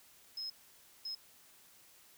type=tone bursts at uneven times; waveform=triangle; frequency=5140 Hz; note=E8; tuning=45 cents flat; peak=-35 dBFS; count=2; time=0.37-0.5 / 1.05-1.15 s; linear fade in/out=5 ms; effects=tanh soft clip ceiling -37 dBFS + white hiss -62 dBFS RMS until 2.17 s